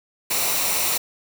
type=noise with comb filter; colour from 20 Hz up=white; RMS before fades=-22 dBFS; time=0.3-0.98 s; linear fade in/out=10 ms; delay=0.61 ms; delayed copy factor=-0.5; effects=none